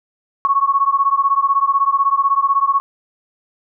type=beating tone pair; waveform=sine; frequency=1100 / 1116 Hz; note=C#6 / C#6; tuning=-14 / +11 cents; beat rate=16 Hz; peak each=-15 / -16 dBFS; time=0.45-2.8 s; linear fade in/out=0 ms; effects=none